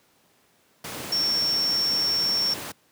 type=tone in noise; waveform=sine; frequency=5470 Hz; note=F8; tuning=37 cents flat; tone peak=-21 dBFS; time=1.12-2.54 s; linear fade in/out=5 ms; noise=pink; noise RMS=-34 dBFS; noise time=0.84-2.72 s; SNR=+10 dB; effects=pink hiss -62 dBFS RMS until 2.91 s + high-pass 150 Hz 12 dB/octave